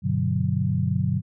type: chord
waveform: sine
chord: G major seventh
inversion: none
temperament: equal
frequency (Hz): 98 / 123.47 / 146.83 / 185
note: G2 / B2 / D3 / F#3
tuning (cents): 0 / 0 / 0 / 0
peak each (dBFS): -26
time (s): 0.02-1.22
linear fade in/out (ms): 50
effects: none

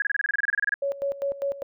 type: tone bursts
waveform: sine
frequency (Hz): 1661.2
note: G#6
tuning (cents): 0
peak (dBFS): -20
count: 16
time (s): 0-0.741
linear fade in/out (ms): 2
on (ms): 21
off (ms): 27
type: tone with tremolo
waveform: sine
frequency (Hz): 558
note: C#5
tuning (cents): +11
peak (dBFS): -23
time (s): 0.82-1.63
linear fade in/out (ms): 5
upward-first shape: square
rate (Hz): 5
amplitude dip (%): 80
effects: none

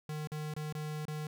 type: tone with dropouts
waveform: square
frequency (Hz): 152.5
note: D#3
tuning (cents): -34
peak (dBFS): -37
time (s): 0.09-1.27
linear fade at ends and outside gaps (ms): 2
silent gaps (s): 0.273-0.318 / 0.539-0.564 / 0.726-0.75 / 1.054-1.081
effects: none

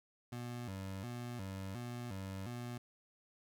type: tone with vibrato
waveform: 25% pulse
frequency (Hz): 107.9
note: A2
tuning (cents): -33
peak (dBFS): -38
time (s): 0.32-2.78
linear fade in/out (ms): 5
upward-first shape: square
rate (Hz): 1.4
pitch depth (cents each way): 200
effects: none

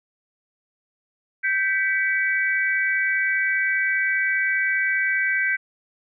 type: tone cluster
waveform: sine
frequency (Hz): 1560 / 1975 / 2275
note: G6 / B6 / C#7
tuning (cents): -9 / 0 / +44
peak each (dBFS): -22 / -24 / -26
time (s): 1.43-5.57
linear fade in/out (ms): 20
effects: none

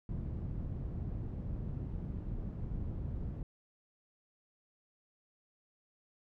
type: low-pass noise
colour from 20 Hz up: white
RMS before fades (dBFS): -39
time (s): 0.09-3.43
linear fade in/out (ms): 2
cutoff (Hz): 120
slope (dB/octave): 12
effects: none

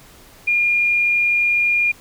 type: tone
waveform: sine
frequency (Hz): 2416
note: D7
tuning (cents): +48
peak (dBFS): -14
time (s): 0.47-1.92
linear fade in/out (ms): 10
effects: pink hiss -46 dBFS RMS until 2 s

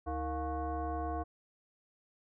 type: tone with frequency modulation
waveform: sine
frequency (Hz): 318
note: D#4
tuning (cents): +38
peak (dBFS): -33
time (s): 0.06-1.24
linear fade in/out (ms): 20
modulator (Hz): 391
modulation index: 1.7
effects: none

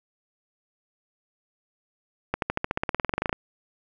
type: accelerating click train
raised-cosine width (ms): 0.5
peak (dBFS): -9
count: 19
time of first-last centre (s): 2.34-3.329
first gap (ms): 82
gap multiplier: 0.95
effects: none

